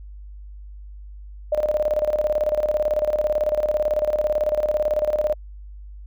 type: tone with tremolo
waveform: sine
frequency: 605 Hz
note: D#5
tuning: 49 cents flat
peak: -16 dBFS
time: 1.52-5.34 s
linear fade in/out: 5 ms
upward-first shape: square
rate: 18 Hz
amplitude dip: 70%
effects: added 50 Hz sine -36 dBFS peak until 6.06 s